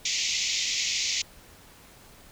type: band-pass noise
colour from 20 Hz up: white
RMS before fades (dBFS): -28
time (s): 0.05-1.22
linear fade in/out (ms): 5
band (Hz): 2000 to 7000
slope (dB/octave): 96
effects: pink hiss -52 dBFS RMS until 2.31 s